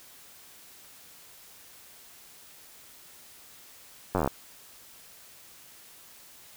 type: slowing click train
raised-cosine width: 1 ms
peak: -12 dBFS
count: 11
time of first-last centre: 4.15-4.276 s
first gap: 10 ms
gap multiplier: 1.05
effects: white hiss -52 dBFS RMS until 6.56 s